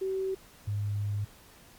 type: tone pair in turn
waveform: sine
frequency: 382 / 102.71 Hz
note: G4 / G#2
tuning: -45 / -19 cents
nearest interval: octave + major seventh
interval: 2274 cents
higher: first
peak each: -28 dBFS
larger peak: neither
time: 0.01-0.35 / 0.67-1.25 s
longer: second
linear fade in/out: 10 ms
effects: pink hiss -55 dBFS RMS until 1.78 s + MP3 96 kbps